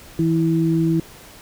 sine tone pair together, 163.2 / 327.2 Hz, E3 / E4, -17 / -13 cents, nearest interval octave, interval 1204 cents, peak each -18 dBFS, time 0.19-1 s, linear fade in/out 2 ms, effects pink hiss -43 dBFS RMS until 1.41 s

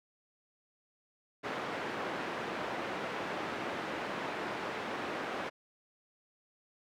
pink band-pass noise, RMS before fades -38 dBFS, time 1.43-5.5 s, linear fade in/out 20 ms, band 300 to 2100 Hz, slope 12 dB/octave, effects none

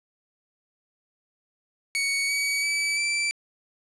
sawtooth tone with pitch steps, 2231 / 2265 / 2299 / 2334 Hz, C#7 / C#7 / D7 / D7, +11 / +37 / -37 / -11 cents, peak -20 dBFS, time 1.95-3.31 s, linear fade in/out 0 ms, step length 340 ms, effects resampled to 24000 Hz + 8-bit

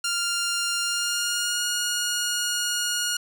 10% pulse tone with pitch glide, 1396.9 to 1436.2 Hz, F6 to F6, 0 to +48 cents, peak -15 dBFS, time 0.04-3.17 s, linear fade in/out 5 ms, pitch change +48 cents, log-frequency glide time 0.81-1.65 s, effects none

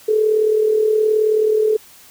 sine tone with amplitude modulation, 432 Hz, A4, 32 cents flat, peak -10 dBFS, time 0.08-1.77 s, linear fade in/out 10 ms, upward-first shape sine, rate 38.9 Hz, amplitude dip 55%, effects white hiss -45 dBFS RMS until 2.1 s

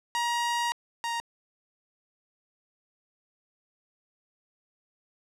sawtooth tone pair in turn, 948 / 934.4 Hz, A#5 / A#5, +29 / +4 cents, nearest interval unison, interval 25 cents, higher first, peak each -22 / -25 dBFS, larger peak first, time 0.15-0.72 / 1.04-1.2 s, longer first, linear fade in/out 0 ms, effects low-pass 9000 Hz 12 dB/octave

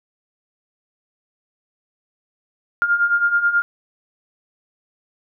sine beating tone pair, 1400 / 1409.3 Hz, F6 / F6, +4 / +15 cents, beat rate 9.3 Hz, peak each -21 / -16 dBFS, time 2.82-3.62 s, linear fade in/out 0 ms, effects none

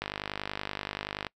click train, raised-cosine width 0.3 ms, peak -16 dBFS, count 64, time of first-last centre 0.02-1.268 s, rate 50.5 Hz, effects noise-tail reverb RT60 0.1 s tail -25 dB re dry

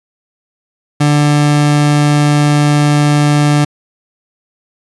30% pulse tone, 147.2 Hz, D3, 4 cents sharp, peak -5 dBFS, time 1-3.65 s, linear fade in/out 10 ms, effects resampled to 24000 Hz

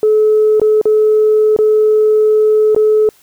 sine tone with dropouts, 429.8 Hz, A4, 41 cents flat, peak -6 dBFS, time 0.03-3.09 s, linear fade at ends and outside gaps 1 ms, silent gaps 0.598-0.616 / 0.814-0.855 / 1.564-1.588 / 2.748-2.763 s, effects tanh soft clip ceiling -3 dBFS + white hiss -49 dBFS RMS until 3.22 s

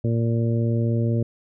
harmonic tone, 115.7 Hz, A#2, 13 cents flat, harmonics 1 / 2 / 3 / 4 / 5, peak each -20 / -26 / -30 / -32 / -34 dBFS, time 0.04-1.23 s, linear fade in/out 5 ms, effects none

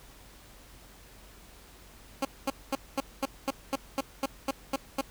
15% pulse tone bursts, 271.8 Hz, C#4, 34 cents flat, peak -20 dBFS, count 12, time 2.22-5.012 s, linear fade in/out 5 ms, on 31 ms, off 220 ms, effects added 47 Hz sine -55 dBFS peak until 5.1 s + pink hiss -54 dBFS RMS until 5.1 s

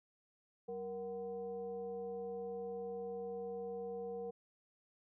sine tone with frequency modulation, 469.8 Hz, A#4, 13 cents sharp, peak -40 dBFS, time 0.68-4.31 s, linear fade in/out 10 ms, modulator 277 Hz, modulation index 0.58, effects none

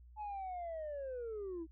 sine linear sweep, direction down, 862 to 313.7 Hz, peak -38 dBFS, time 0.16-1.67 s, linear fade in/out 50 ms, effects tanh soft clip ceiling -38 dBFS + added 60 Hz sine -55 dBFS peak until 1.71 s

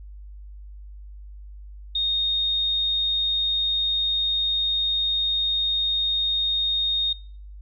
sine tone, 3700 Hz, A#7, 14 cents flat, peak -21 dBFS, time 1.95-7.13 s, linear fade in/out 5 ms, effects noise-tail reverb RT60 0.6 s tail -26 dB re dry + added 50 Hz sine -38 dBFS peak until 7.61 s

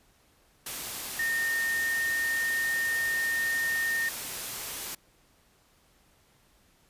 sine tone in noise, 1831 Hz, A#6, 32 cents flat, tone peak -26 dBFS, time 1.19-4.09 s, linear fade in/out 5 ms, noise white, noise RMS -36 dBFS, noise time 0.66-4.95 s, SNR +7 dB, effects pink hiss -64 dBFS RMS until 6.89 s + resampled to 32000 Hz

